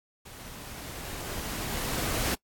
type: noise with level ramp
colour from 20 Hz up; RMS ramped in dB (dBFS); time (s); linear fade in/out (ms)
pink; -46 to -28; 0.25-2.35; 10
effects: noise-tail reverb RT60 0.1 s tail -24 dB re dry + AAC 64 kbps